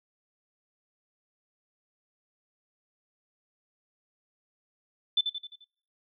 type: tone with echo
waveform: sine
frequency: 3520 Hz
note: A7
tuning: in tune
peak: -20 dBFS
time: 5.17-5.21 s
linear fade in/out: 5 ms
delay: 87 ms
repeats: 5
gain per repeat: -6 dB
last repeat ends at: 5.645 s
effects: noise-tail reverb RT60 0.6 s tail -24 dB re dry